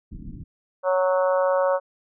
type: low-pass noise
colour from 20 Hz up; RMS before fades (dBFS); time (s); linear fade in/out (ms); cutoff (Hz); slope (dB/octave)
pink; -37; 0.11-0.44; 10; 300; 48
type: harmonic tone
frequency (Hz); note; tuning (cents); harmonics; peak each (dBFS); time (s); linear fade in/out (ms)
185; F#3; 0; 3 / 4 / 5 / 6 / 7 / 8; -19 / -32 / -28 / -29 / -32 / -35; 0.83-1.8; 50
effects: none